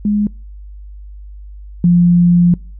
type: tone pair in turn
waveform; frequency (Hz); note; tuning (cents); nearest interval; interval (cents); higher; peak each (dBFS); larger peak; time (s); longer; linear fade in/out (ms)
sine; 207.6 / 174.57; G#3 / F3; 0 / 0; minor third; 300; first; -11 / -6; second; 0.05-0.27 / 1.84-2.54; second; 2
effects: noise-tail reverb RT60 0.4 s tail -26 dB re dry + added 50 Hz sine -30 dBFS peak until 2.79 s